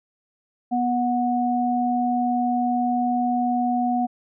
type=tone pair together; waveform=sine; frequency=244.6 / 733 Hz; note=B3 / F#5; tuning=-16 / -16 cents; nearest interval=octave + perfect fifth; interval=1900 cents; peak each=-22 dBFS; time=0.71-4.07 s; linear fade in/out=20 ms; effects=none